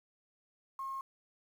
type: tone with quantisation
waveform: sine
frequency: 1076 Hz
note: C6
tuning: 48 cents sharp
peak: -37 dBFS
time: 0.79-1.01 s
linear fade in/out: 2 ms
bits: 10
effects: none